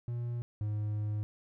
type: tone pair in turn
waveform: triangle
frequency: 119.6 / 105.44 Hz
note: A#2 / G#2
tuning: +45 / +27 cents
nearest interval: major second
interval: 218 cents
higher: first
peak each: -31 / -29 dBFS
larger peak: second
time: 0.08-0.42 / 0.61-1.23 s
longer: second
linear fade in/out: 0 ms
effects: none